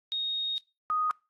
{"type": "tone pair in turn", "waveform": "sine", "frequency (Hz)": [3729, 1244.4], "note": ["A#7", "D#6"], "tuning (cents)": [0, 0], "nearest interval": "octave + perfect fifth", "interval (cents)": 1900, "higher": "first", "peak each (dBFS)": [-28, -25], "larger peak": "second", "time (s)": [[0.12, 0.58], [0.9, 1.11]], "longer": "first", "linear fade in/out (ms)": 0, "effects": ["noise-tail reverb RT60 0.3 s tail -25 dB re dry", "AAC 32 kbps"]}